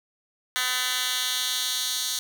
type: tone with high-pass filter sweep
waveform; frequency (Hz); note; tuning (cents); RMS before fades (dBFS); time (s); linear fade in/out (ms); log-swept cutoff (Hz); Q
10% pulse; 252.6; B3; +39; -27; 0.56-2.19; 0; 2200 to 4500; 1.5
effects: none